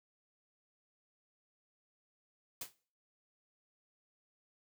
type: noise with exponential decay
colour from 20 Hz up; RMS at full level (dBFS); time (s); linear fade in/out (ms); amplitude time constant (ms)
white; -37; 2.61-2.73; 5; 26
effects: noise-tail reverb RT60 0.4 s tail -18 dB re dry